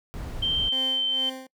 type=noise; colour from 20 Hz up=brown; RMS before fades=-34 dBFS; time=0.14-0.69 s; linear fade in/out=0 ms
type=tone with pitch glide; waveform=sine; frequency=3135 to 3099 Hz; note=G7 to G7; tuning=-1 to -21 cents; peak=-22 dBFS; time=0.42-1.3 s; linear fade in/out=10 ms; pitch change=-20 cents; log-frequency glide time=0.59-0.82 s
type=tone with tremolo; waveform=20% pulse; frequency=261.6 Hz; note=C4; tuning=in tune; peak=-29 dBFS; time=0.72-1.47 s; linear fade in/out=5 ms; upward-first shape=sine; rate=2.2 Hz; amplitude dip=80%
effects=noise-tail reverb RT60 0.1 s tail -24 dB re dry